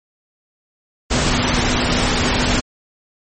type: tone in noise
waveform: sine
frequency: 246.9 Hz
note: B3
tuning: in tune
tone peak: -23 dBFS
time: 1.1-2.61 s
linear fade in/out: 20 ms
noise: pink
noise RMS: -17 dBFS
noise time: 1.1-2.61 s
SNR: -9 dB
effects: MP3 32 kbps